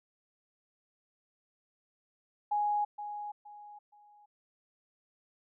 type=tone with echo; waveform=sine; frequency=830.6 Hz; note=G#5; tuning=in tune; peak=-27 dBFS; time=2.51-2.85 s; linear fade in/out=10 ms; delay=470 ms; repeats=3; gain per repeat=-10 dB; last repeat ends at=4.26 s; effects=none